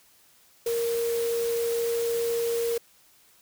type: tone in noise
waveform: sine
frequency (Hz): 466.2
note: A#4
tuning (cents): 0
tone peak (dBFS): -24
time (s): 0.66-2.78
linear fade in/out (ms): 5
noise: white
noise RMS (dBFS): -37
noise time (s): 0.66-2.78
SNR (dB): +10
effects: white hiss -59 dBFS RMS until 3.41 s

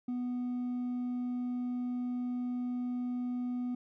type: tone with hard clipping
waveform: sine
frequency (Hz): 246.9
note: B3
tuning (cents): 0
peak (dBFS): -33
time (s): 0.08-3.75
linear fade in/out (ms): 5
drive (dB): 2
effects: none

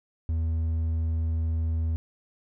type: tone with hard clipping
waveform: sine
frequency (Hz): 81.2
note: E2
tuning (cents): -26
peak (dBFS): -25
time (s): 0.29-1.96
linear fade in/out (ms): 0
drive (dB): 3
effects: none

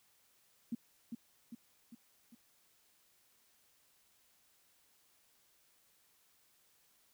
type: tone with echo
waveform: sine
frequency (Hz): 233.1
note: A#3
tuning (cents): 0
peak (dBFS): -34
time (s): 0.72-0.75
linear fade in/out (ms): 5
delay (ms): 400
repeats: 4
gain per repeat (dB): -5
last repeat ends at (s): 2.35
effects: white hiss -71 dBFS RMS until 7.13 s

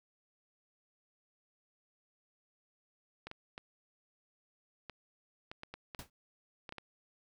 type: clicks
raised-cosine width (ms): 0.3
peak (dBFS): -28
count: 11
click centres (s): 3.27 / 3.314 / 3.579 / 4.897 / 5.515 / 5.634 / 5.74 / 5.948 / 6.692 / 6.724 / 6.783
type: noise with exponential decay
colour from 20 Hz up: pink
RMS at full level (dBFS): -40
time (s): 5.99-6.1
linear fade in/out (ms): 2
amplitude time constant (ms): 23
effects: none

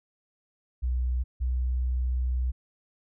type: tone pair in turn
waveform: sine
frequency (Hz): 62.2 / 62.63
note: B1 / B1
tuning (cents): +13 / +25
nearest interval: unison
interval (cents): 12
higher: second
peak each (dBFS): -24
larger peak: neither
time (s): 0.82-1.24 / 1.4-2.52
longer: second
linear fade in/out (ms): 20
effects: none

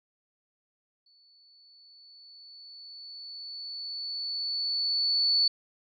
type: tone with exponential growth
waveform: sine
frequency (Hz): 4458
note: C#8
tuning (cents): +9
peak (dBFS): -20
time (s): 1.06-5.48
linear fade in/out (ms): 5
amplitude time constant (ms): 960
effects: none

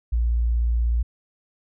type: tone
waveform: sine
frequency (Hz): 58.27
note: A#1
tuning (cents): 0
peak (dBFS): -18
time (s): 0.12-1.03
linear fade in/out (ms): 10
effects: none

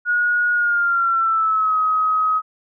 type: tone with pitch glide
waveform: sine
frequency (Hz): 1447 to 1267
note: F#6 to D#6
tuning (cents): -39 to +31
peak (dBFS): -15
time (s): 0.05-2.42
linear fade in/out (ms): 50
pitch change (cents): -230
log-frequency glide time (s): 0.53-1.77
effects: none

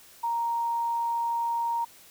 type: tone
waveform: sine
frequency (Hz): 933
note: A#5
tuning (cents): +1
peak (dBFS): -25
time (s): 0.23-1.85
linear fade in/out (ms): 10
effects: white hiss -53 dBFS RMS until 2.1 s

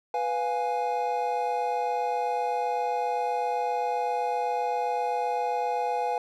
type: chord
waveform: triangle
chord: F diminished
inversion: second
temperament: equal with one note detuned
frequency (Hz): 493.9 / 702.9 / 830.6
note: Cb5 / F5 / Ab5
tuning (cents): 0 / +11 / 0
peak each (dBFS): -29 / -29 / -26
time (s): 0.14-6.18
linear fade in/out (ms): 2
effects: none

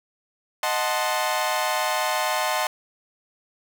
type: chord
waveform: sawtooth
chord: D# diminished seventh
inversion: none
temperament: equal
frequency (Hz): 622.3 / 740 / 880 / 1046.5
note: D#5 / F#5 / A5 / C6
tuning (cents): 0 / 0 / 0 / 0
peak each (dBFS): -24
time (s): 0.63-2.67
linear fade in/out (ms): 2
effects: none

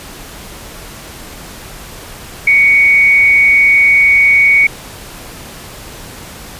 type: tone with frequency modulation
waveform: sine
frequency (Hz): 2235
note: C#7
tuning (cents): +14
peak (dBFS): -5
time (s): 2.47-4.67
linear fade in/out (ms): 5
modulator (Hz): 159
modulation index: 0.32
effects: pink hiss -31 dBFS RMS until 6.59 s + resampled to 32000 Hz

